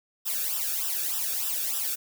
blue noise with flanger, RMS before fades -29 dBFS, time 0.25-1.96 s, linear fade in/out 20 ms, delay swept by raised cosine 0.45 to 1.01 ms, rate 3.3 Hz, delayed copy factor -0.95, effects none

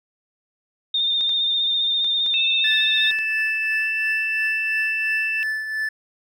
sine tone with vibrato, 3639 Hz, A#7, 42 cents flat, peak -18 dBFS, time 0.94-3.11 s, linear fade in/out 5 ms, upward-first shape triangle, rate 15 Hz, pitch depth 36 cents each way
clicks, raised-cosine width 0.2 ms, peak -21 dBFS, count 6, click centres 1.21 / 1.294 / 2.045 / 2.263 / 3.113 / 3.188 s
sine tone with pitch glide, 2637 to 2654 Hz, E7 to E7, 0 to +11 cents, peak -22 dBFS, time 2.34-5.43 s, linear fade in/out 0 ms, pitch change +11 cents, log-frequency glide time 3.78-3.86 s
triangle tone with tremolo, 1749 Hz, A6, 11 cents flat, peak -19 dBFS, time 2.64-5.89 s, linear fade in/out 5 ms, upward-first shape triangle, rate 2.9 Hz, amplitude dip 55%
effects none

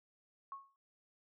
sine tone with exponential decay, 1097 Hz, C#6, 18 cents flat, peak -40 dBFS, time 0.52-0.76 s, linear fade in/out 1 ms, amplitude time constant 51 ms, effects none

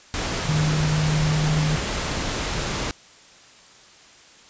sine tone in noise, 153.3 Hz, D#3, 25 cents flat, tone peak -19 dBFS, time 0.49-1.76 s, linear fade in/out 0 ms, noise pink, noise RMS -26 dBFS, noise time 0.14-2.91 s, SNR +4 dB, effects white hiss -49 dBFS RMS until 4.49 s + resampled to 16000 Hz

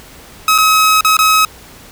sawtooth tone with dropouts, 1277 Hz, D#6, 45 cents sharp, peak -4 dBFS, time 0.48-1.45 s, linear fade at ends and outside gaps 2 ms, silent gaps 0.58-0.584 / 1.009-1.047 / 1.169-1.189 s, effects pink hiss -38 dBFS RMS until 1.91 s

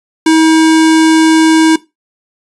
square tone, 319.6 Hz, D#4, 47 cents sharp, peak -5 dBFS, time 0.26-1.76 s, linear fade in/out 5 ms, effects noise-tail reverb RT60 0.2 s tail -17 dB re dry + resampled to 24000 Hz

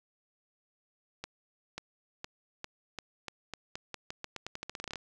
accelerating click train, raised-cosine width 0.2 ms, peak -21 dBFS, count 23, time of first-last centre 1.24-4.957 s, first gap 540 ms, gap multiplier 0.86, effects none

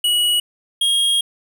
square tone pair in turn, 2919 / 3260 Hz, F#7 / G#7, -24 / -33 cents, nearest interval major second, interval 191 cents, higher second, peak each -15 dBFS, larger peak neither, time 0.04-0.4 / 0.81-1.21 s, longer second, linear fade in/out 5 ms, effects none

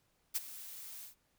blue noise with ADSR envelope, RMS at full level -32 dBFS, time 0.34-1.15 s, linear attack 22 ms, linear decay 27 ms, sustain -16 dB, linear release 120 ms, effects pink hiss -75 dBFS RMS until 1.38 s

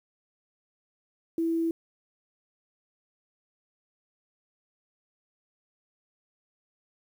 sine tone with quantisation, 330 Hz, E4, 2 cents sharp, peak -24 dBFS, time 1.38-1.71 s, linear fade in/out 2 ms, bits 9, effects none

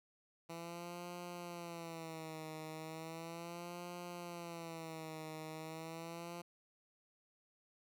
10% pulse tone with vibrato, 166.2 Hz, E3, 15 cents sharp, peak -37 dBFS, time 0.49-6.42 s, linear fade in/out 10 ms, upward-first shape sine, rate 0.36 Hz, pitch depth 98 cents each way, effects none

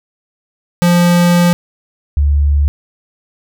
square / sine tone pair in turn, 174.61 / 72.11 Hz, F3 / D2, 0 / -31 cents, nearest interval octave + minor third, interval 1531 cents, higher first, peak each -8 / -8 dBFS, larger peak neither, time 0.82-1.53 / 2.17-2.68 s, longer first, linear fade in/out 0 ms, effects none

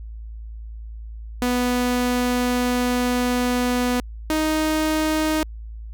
sawtooth tone pair in turn, 246.9 / 311.6 Hz, B3 / D#4, 0 / +3 cents, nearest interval major third, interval 403 cents, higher second, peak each -15 dBFS, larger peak neither, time 1.42-4 / 4.3-5.43 s, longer first, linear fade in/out 0 ms, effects added 55 Hz sine -32 dBFS peak until 5.93 s

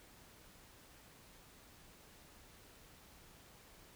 silence, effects pink hiss -61 dBFS RMS until 3.95 s

